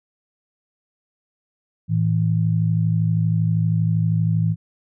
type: tone pair together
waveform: sine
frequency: 110 / 162.65 Hz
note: A2 / E3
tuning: 0 / -23 cents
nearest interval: perfect fifth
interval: 677 cents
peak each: -19 dBFS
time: 1.88-4.56 s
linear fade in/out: 50 ms
effects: none